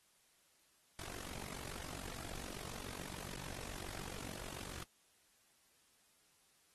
pink noise with amplitude modulation, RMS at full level -44 dBFS, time 0.99-4.84 s, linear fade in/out 0 ms, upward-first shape sine, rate 47 Hz, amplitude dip 100%, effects white hiss -72 dBFS RMS until 6.74 s + AAC 32 kbps

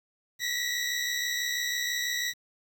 20% pulse tone pair together, 1907 / 1973.1 Hz, A#6 / B6, +39 / -2 cents, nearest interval minor second, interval 59 cents, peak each -26 dBFS, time 0.39-2.34 s, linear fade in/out 50 ms, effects 9-bit

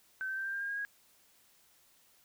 sine tone with pitch steps, 1536 / 1551.2 / 1566.5 / 1581.9 / 1597.5 / 1613.3 / 1629.2 / 1645.3 Hz, G6 / G6 / G6 / G6 / G6 / G6 / G#6 / G#6, -36 / -19 / -2 / +15 / +32 / +49 / -34 / -17 cents, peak -34 dBFS, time 0.21-0.85 s, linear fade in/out 0 ms, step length 80 ms, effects white hiss -66 dBFS RMS until 2.24 s

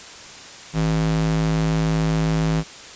square tone with high-pass filter, 53.6 Hz, A1, 45 cents flat, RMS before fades -20 dBFS, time 0.73-2.64 s, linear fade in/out 50 ms, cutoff 120 Hz, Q 7, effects white hiss -39 dBFS RMS until 2.95 s + resampled to 16000 Hz

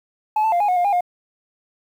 sine tone with pitch steps, 858 / 882 / 698 / 826 / 728 / 707 / 809 / 712 Hz, A5 / A5 / F5 / G#5 / F#5 / F5 / G#5 / F5, -44 / +4 / -1 / -10 / -28 / +21 / -46 / +33 cents, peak -13 dBFS, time 0.36-1.008 s, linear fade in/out 5 ms, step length 81 ms, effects tanh soft clip ceiling -14 dBFS + 8-bit

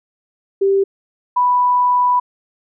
sine tone pair in turn, 392 / 987.8 Hz, G4 / B5, 0 / 0 cents, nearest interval octave + major third, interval 1600 cents, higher second, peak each -11 dBFS, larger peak neither, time 0.61-0.84 / 1.36-2.2 s, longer second, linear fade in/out 10 ms, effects none

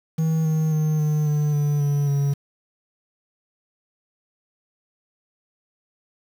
triangle tone with pitch steps, 160.1 / 157.26 / 154.47 / 151.73 / 149.03 / 146.39 / 143.79 / 141.24 Hz, D#3 / D#3 / D#3 / D#3 / D3 / D3 / D3 / C#3, +50 / +19 / -12 / -43 / +26 / -5 / -36 / +33 cents, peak -16 dBFS, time 0.18-2.34 s, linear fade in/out 10 ms, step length 270 ms, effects 7-bit

